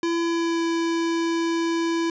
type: tone with pitch glide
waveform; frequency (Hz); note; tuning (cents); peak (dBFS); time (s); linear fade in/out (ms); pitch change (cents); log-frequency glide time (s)
square; 336.8 to 333.1; E4 to E4; +37 to +18; -22; 0.03-2.1; 2; -19; 0.19-0.64
effects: resampled to 16000 Hz + 10-bit